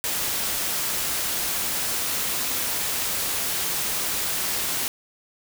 white noise, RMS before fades -26 dBFS, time 0.04-4.88 s, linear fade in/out 0 ms, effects none

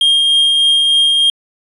triangle tone with tremolo, 3223 Hz, G7, 47 cents sharp, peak -6 dBFS, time 0.01-1.3 s, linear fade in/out 2 ms, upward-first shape triangle, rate 3.3 Hz, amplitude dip 25%, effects resampled to 32000 Hz

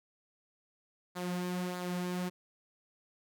sawtooth tone with flanger, 179.5 Hz, F3, 48 cents sharp, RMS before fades -36 dBFS, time 1.15-2.3 s, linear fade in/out 20 ms, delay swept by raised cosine 0.34 to 4.14 ms, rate 1.6 Hz, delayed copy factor -0.5, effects none

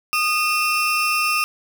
35% pulse tone pair together, 1231 / 2696 Hz, D#6 / E7, -19 / +38 cents, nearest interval octave + major second, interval 1357 cents, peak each -19 dBFS, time 0.13-1.44 s, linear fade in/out 0 ms, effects none

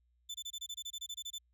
30% pulse tone bursts, 3520 Hz, A7, in tune, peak -37 dBFS, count 14, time 0.29-1.385 s, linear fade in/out 10 ms, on 55 ms, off 25 ms, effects added 60 Hz sine -70 dBFS peak until 1.53 s

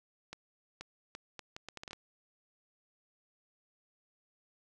accelerating click train, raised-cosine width 0.2 ms, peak -26 dBFS, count 11, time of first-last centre 0.33-1.931 s, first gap 480 ms, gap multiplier 0.71, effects none

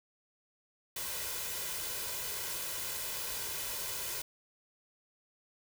white noise with comb filter, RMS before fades -38 dBFS, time 0.96-4.22 s, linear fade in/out 5 ms, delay 2 ms, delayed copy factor +0.6, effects none

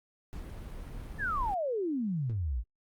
brown noise, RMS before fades -40 dBFS, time 0.33-1.54 s, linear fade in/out 0 ms
sine exponential sweep, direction down, 1819 to 51.3 Hz, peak -29 dBFS, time 1.18-2.64 s, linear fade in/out 50 ms
effects Opus 48 kbps

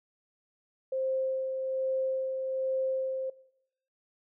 sine tone with tremolo, 526 Hz, C5, 9 cents sharp, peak -27 dBFS, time 0.92-3.3 s, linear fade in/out 5 ms, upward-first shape sine, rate 1.2 Hz, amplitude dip 40%, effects noise-tail reverb RT60 0.8 s tail -20 dB re dry

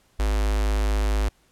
square tone with notch filter, 52.2 Hz, G#1, 10 cents sharp, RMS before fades -22 dBFS, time 0.19-1.29 s, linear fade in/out 10 ms, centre 170 Hz, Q 1.1, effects pink hiss -62 dBFS RMS until 1.51 s + low-pass 12000 Hz 12 dB/octave

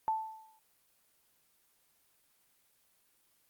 sine tone with exponential decay, 880 Hz, A5, in tune, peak -26 dBFS, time 0.08-0.59 s, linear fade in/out 0 ms, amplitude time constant 110 ms, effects white hiss -71 dBFS RMS until 3.49 s + Opus 24 kbps

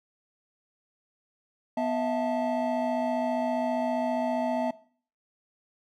triangle tone cluster, 246.9 / 648 / 703 / 880 Hz, B3 / E5 / F5 / A5, 0 / -30 / +11 / 0 cents, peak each -28 / -27 / -35 / -31 dBFS, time 1.77-4.71 s, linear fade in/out 5 ms, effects noise-tail reverb RT60 0.5 s tail -20 dB re dry

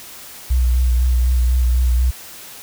sine tone with vibrato, 61.74 Hz, B1, in tune, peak -12 dBFS, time 0.5-2.11 s, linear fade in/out 10 ms, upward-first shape sine, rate 4 Hz, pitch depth 37 cents each way, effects white hiss -37 dBFS RMS until 2.62 s

